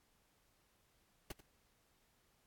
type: noise with echo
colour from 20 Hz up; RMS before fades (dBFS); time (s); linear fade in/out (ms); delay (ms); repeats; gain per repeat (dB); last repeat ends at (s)
pink; -43; 1.3-1.32; 5; 88; 1; -15; 1.408
effects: pink hiss -75 dBFS RMS until 2.46 s + AAC 64 kbps